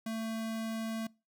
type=tone; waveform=square; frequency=223.5 Hz; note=A3; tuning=27 cents sharp; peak=-35 dBFS; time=0.06-1.07 s; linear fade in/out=5 ms; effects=noise-tail reverb RT60 0.3 s tail -24 dB re dry